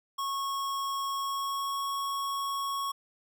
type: tone with pitch glide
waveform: square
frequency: 1098 to 1105.6 Hz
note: C#6 to C#6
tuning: -17 to -5 cents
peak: -31 dBFS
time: 0.18-2.92 s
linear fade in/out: 10 ms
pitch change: +12 cents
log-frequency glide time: 1.11-1.83 s
effects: none